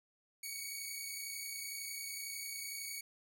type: tone pair together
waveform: 10% pulse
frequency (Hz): 2221 / 2252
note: C#7 / C#7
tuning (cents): +3 / +27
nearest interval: unison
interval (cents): 24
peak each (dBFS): -37 / -34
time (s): 0.43-3.01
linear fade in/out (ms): 5
effects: none